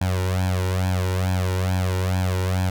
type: tone with flanger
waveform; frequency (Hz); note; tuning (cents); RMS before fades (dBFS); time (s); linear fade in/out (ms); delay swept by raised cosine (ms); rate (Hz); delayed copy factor
sawtooth; 92.5; F#2; 0; -22; 0.01-2.7; 5; 1.2 to 2.15; 2.3; +0.95
effects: none